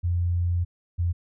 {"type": "tone pair in turn", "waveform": "sine", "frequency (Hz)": [87.31, 86.71], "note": ["F2", "F2"], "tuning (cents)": [0, -12], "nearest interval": "unison", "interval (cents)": 12, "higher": "first", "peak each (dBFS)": -21, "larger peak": "neither", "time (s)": [[0.03, 0.65], [0.98, 1.13]], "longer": "first", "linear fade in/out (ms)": 20, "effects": []}